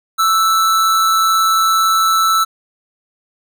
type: tone with amplitude modulation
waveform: square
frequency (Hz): 1318.5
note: E6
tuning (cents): 0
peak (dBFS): -10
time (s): 0.18-2.45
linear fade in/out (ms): 20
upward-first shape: sine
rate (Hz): 182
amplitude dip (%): 35
effects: none